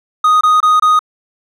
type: tone bursts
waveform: triangle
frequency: 1244.5 Hz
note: D#6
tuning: in tune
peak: -5 dBFS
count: 4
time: 0.24-0.992 s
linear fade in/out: 5 ms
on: 170 ms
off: 24 ms
effects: none